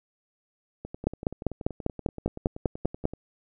two click trains, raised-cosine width 2 ms, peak -23 / -10 dBFS, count 25 / 11, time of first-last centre 0.85-3.136 / 1.07-3.054 s, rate 10.5 / 5.04 Hz, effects none

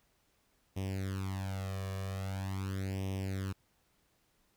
sawtooth tone with flanger, 96.1 Hz, G2, 34 cents flat, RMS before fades -37 dBFS, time 0.76-3.53 s, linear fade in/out 10 ms, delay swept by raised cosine 0.34 to 1.74 ms, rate 0.43 Hz, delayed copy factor +0.9, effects pink hiss -73 dBFS RMS until 4.56 s

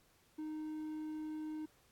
triangle tone, 309.3 Hz, D#4, 10 cents flat, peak -38 dBFS, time 0.38-1.66 s, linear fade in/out 10 ms, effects pink hiss -70 dBFS RMS until 1.91 s + AAC 64 kbps

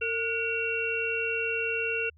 harmonic tone with a mistuned harmonic, 455.1 Hz, A#4, 42 cents flat, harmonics 1 / 3 / 5 / 6, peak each -32 / -34 / -40 / -29 dBFS, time 0.01-2.1 s, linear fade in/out 10 ms, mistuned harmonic 3, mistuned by +100 cents, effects added 78 Hz sine -55 dBFS peak until 2.17 s

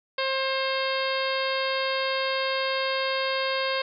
harmonic tone with a mistuned harmonic, 532 Hz, C5, 29 cents sharp, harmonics 1 / 2 / 3 / 4 / 5 / 6 / 7 / 8 / 9, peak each -28 / -31 / -33 / -34 / -35 / -36 / -36 / -37 / -38 dBFS, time 0.18-3.82 s, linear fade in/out 5 ms, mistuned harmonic 8, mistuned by +23 cents, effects none

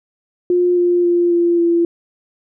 sine tone with pitch steps, 355.5 / 351.6 / 347.8 / 344 / 340.2 Hz, F4 / F4 / F4 / F4 / F4, +31 / +12 / -7 / -26 / -45 cents, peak -11 dBFS, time 0.5-1.85 s, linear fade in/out 2 ms, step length 270 ms, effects none

